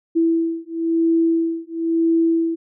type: beating tone pair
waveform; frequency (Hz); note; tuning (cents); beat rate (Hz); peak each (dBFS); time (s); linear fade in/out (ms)
sine; 329.6 / 330.59; E4 / E4; 0 / +5; 0.99; -19; 0.15-2.56; 20
effects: none